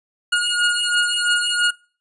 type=beating tone pair; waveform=25% pulse; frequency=1434 / 1437 Hz; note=F6 / F6; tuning=+45 / +49 cents; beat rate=3 Hz; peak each=-16 dBFS; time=0.32-1.71 s; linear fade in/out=10 ms; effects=noise-tail reverb RT60 0.4 s tail -24 dB re dry + resampled to 24000 Hz